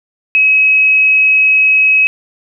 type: tone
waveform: sine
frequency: 2555 Hz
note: D#7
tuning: 45 cents sharp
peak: -6 dBFS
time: 0.35-2.07 s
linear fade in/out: 0 ms
effects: none